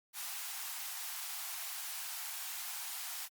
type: high-pass noise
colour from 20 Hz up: white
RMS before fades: -42 dBFS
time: 0.13-3.29 s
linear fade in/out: 50 ms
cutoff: 680 Hz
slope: 96 dB/octave
effects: Opus 48 kbps